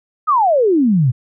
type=exponential sweep; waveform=sine; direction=down; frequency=1305 to 115.3 Hz; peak=-10 dBFS; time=0.27-1.12 s; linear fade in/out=20 ms; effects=none

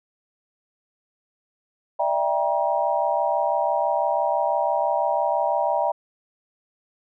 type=chord; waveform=sine; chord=E half-diminished seventh; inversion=third; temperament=just; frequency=593.3 / 659.3 / 791.1 / 949.3 Hz; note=D5 / E5 / G5 / Bb5; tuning=+18 / 0 / +16 / +31 cents; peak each=-25 dBFS; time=1.99-5.92 s; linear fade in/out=10 ms; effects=none

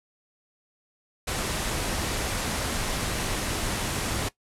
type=low-pass noise; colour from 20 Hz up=pink; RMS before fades=-29 dBFS; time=1.27-4.29 s; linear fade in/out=10 ms; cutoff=12000 Hz; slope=48 dB/octave; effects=noise-tail reverb RT60 0.1 s tail -18 dB re dry

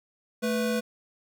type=tone pair together; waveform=square; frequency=220 / 493.9 Hz; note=A3 / B4; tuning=0 / 0 cents; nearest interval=octave + major second; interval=1400 cents; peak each=-28 / -29 dBFS; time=0.42-0.81 s; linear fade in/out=20 ms; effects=none

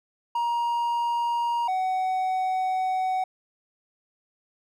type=tone pair in turn; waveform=triangle; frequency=944 / 749.3 Hz; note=A#5 / F#5; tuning=+22 / +22 cents; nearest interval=major third; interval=400 cents; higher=first; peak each=-21 / -21 dBFS; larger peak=neither; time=0.35-1.68 / 1.68-3.24 s; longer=second; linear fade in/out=5 ms; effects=none

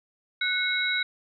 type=tone cluster; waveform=sine; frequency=1483 / 2176 / 3856 Hz; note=F#6 / C#7 / B7; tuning=+4 / -33 / -42 cents; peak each=-28 dBFS; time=0.41-1.03 s; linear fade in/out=5 ms; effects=none

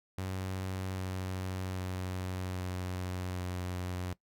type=tone with pitch steps; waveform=sawtooth; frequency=94.2 / 93.28 / 92.37 / 91.47 / 90.57 Hz; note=F#2 / F#2 / F#2 / F#2 / F#2; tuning=+32 / +15 / -2 / -19 / -36 cents; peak=-31 dBFS; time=0.18-4.13 s; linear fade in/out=0 ms; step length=790 ms; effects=noise-tail reverb RT60 0.1 s tail -19 dB re dry

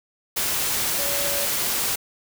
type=tone in noise; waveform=sine; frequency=567 Hz; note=C#5; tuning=39 cents sharp; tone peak=-30 dBFS; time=0.98-1.46 s; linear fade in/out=10 ms; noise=white; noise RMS=-24 dBFS; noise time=0.36-1.96 s; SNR=-9 dB; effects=none

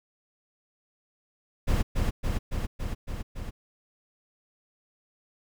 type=noise with echo; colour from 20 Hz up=brown; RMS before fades=-23 dBFS; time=1.67-1.83 s; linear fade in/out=20 ms; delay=280 ms; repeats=6; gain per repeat=-2 dB; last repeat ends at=3.51 s; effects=none

